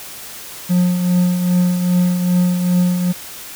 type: tone with tremolo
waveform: triangle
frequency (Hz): 178.9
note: F3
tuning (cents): +42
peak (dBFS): -8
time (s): 0.69-3.13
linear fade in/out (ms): 20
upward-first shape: triangle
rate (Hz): 2.5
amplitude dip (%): 55
effects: white hiss -33 dBFS RMS until 3.55 s